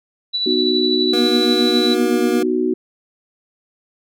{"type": "tone with tremolo", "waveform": "sine", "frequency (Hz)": 3951, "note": "B7", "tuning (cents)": 0, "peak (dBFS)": -16, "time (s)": [0.33, 1.95], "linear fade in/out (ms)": 20, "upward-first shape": "triangle", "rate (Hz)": 12, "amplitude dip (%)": 45}
{"type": "chord", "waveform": "sine", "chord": "B major", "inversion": "none", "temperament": "just", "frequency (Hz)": [246.9, 308.7, 370.4], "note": ["B3", "D#4", "F#4"], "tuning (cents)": [0, -14, 2], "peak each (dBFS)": [-21, -21, -18], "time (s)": [0.46, 2.74], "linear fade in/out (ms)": 5}
{"type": "tone with pitch glide", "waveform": "25% pulse", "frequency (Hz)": [239.6, 237.7], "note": ["A#3", "A#3"], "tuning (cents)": [48, 34], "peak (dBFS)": -15, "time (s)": [1.13, 2.43], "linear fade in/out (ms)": 5, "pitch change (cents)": -14, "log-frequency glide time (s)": [1.67, 2.29]}
{"effects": []}